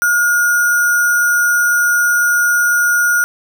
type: tone with sample-and-hold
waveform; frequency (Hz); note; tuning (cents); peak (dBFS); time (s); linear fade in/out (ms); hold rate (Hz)
sine; 1434; F6; +45; -10; 0.02-3.24; 0; 7350
effects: none